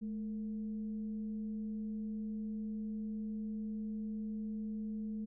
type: tone with frequency modulation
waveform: sine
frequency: 214.5 Hz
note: A3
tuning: 44 cents flat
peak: -37 dBFS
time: 0.01-5.26 s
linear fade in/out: 20 ms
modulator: 241 Hz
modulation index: 0.21
effects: none